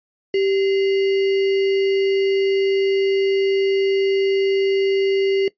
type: tone with sample-and-hold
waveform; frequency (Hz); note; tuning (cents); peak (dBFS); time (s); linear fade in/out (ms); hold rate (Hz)
sine; 390.2; G4; -8; -15; 0.34-5.48; 2; 2450
effects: noise-tail reverb RT60 0.1 s tail -19 dB re dry + resampled to 11025 Hz